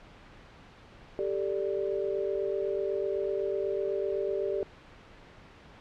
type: chord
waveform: sine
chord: G suspended second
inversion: none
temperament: equal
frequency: 392 / 440 / 587.3 Hz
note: G4 / A4 / D5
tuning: 0 / 0 / 0 cents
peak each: -30 / -34 / -34 dBFS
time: 1.19-4.63 s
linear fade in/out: 0 ms
effects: pink hiss -52 dBFS RMS until 5.8 s + low-pass 3000 Hz 12 dB/octave